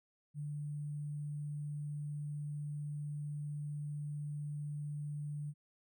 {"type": "tone with sample-and-hold", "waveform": "sine", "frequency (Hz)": 147.4, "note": "D3", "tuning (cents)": 7, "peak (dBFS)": -38, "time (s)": [0.34, 5.54], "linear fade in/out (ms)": 50, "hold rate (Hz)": 8820, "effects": []}